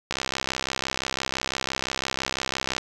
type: click train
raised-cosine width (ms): 0.2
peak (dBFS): -8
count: 177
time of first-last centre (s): 0.11-2.781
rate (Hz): 65.9
effects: none